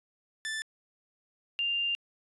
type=tone pair in turn; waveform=sawtooth / sine; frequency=1760 / 2794 Hz; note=A6 / F7; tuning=0 / 0 cents; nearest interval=minor sixth; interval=800 cents; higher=second; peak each=-29 / -27 dBFS; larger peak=second; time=0.45-0.62 / 1.59-1.95 s; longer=second; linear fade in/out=0 ms; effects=resampled to 24000 Hz